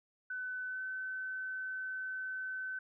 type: tone with pitch glide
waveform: sine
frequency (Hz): 1507 to 1522.8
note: F#6 to F#6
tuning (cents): +31 to +49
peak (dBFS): -37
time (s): 0.3-2.79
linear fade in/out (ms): 5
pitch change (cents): +18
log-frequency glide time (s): 0.67-0.81
effects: none